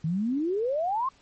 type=exponential sweep; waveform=sine; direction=up; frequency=151.8 to 1100 Hz; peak=-24 dBFS; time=0.04-1.09 s; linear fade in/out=5 ms; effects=pink hiss -60 dBFS RMS until 1.21 s + MP3 32 kbps